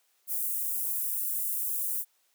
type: high-pass noise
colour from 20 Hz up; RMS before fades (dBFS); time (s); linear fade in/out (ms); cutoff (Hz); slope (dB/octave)
white; -31; 0.27-2.05; 50; 9800; 24
effects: white hiss -70 dBFS RMS until 2.34 s + high-pass 400 Hz 12 dB/octave